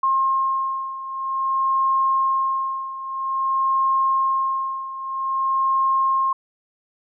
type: beating tone pair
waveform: sine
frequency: 1068 / 1068.51 Hz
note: C6 / C6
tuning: +35 / +36 cents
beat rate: 0.51 Hz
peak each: -20 / -24 dBFS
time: 0.03-6.33 s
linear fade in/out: 5 ms
effects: none